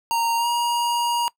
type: tone with pitch glide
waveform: square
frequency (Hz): 927 to 949.2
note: A#5 to A#5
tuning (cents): -10 to +31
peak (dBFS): -20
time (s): 0.11-1.28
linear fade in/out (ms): 0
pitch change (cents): +41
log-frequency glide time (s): 0.37-0.47
effects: noise-tail reverb RT60 0.1 s tail -22 dB re dry